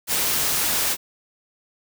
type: noise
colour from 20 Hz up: white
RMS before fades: -22 dBFS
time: 0.07-0.97 s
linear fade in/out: 50 ms
effects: none